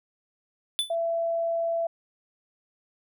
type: tone with exponential decay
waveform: square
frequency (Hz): 3490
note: A7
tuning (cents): -15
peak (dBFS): -20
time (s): 0.79-0.95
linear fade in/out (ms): 0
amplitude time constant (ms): 33
type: tone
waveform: sine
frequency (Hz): 669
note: E5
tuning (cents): +25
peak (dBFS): -24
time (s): 0.9-1.87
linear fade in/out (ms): 5
effects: none